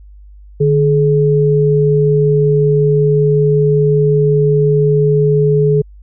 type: tone pair together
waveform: sine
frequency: 149.91 / 424.5 Hz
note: D3 / G#4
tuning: +36 / +38 cents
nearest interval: octave + tritone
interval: 1802 cents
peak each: -11 dBFS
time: 0.6-5.82 s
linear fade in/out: 10 ms
effects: added 50 Hz sine -35 dBFS peak until 6.02 s